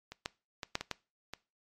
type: clicks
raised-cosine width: 0.2 ms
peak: -26 / -17 / -20 / -13 / -19 / -16 / -22 dBFS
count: 7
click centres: 0.12 / 0.259 / 0.632 / 0.754 / 0.81 / 0.913 / 1.336 s
effects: noise-tail reverb RT60 0.3 s tail -21 dB re dry + MP3 64 kbps